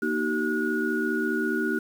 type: tone cluster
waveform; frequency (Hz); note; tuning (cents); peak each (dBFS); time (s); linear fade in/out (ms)
sine; 237.1 / 311.8 / 381.8 / 1450; A#3 / D#4 / G4 / F#6; +30 / +4 / -46 / -35; -29; 0.02-1.79; 5
effects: 8-bit